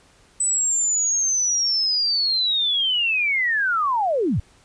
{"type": "linear sweep", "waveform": "sine", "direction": "down", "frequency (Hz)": [8030, 66.3], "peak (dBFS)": -18, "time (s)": [0.4, 4.4], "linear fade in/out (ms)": 5, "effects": ["pink hiss -55 dBFS RMS until 4.64 s", "resampled to 22050 Hz"]}